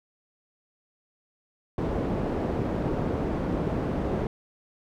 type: low-pass noise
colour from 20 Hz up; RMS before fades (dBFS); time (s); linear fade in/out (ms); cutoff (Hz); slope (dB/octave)
white; -28; 1.78-4.27; 2; 410; 12
effects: none